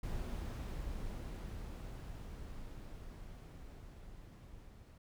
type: noise with level ramp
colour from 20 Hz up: brown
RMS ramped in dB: -40 to -55 dBFS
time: 0.03-4.98 s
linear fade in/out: 5 ms
effects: none